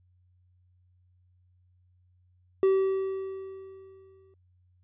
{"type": "tone with exponential decay", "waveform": "triangle", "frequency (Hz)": 384.4, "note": "G4", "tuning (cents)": -34, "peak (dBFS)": -16, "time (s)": [2.63, 4.34], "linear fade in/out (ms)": 1, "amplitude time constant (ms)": 370, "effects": ["added 90 Hz sine -61 dBFS peak until 4.83 s", "resampled to 8000 Hz"]}